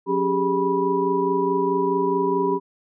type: tone cluster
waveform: sine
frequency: 181.1 / 276.9 / 393.6 / 418.3 / 978 Hz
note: F#3 / C#4 / G4 / G#4 / B5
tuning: -37 / -2 / +7 / +12 / -17 cents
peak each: -30 / -27 / -21 / -30 / -24 dBFS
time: 0.06-2.6 s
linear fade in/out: 50 ms
effects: none